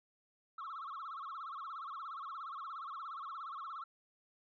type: tone with vibrato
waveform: sine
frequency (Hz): 1210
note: D#6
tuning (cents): -49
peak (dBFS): -40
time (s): 0.58-3.84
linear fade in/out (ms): 5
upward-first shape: sine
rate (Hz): 17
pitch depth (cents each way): 200
effects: tanh soft clip ceiling -40 dBFS